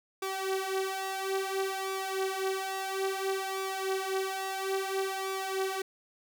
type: tone with flanger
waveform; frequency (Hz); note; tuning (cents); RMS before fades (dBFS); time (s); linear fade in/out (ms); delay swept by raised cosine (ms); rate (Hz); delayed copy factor
sawtooth; 384.3; G4; -34; -33; 0.22-5.82; 5; 0.84 to 6.74; 0.59; +0.75
effects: none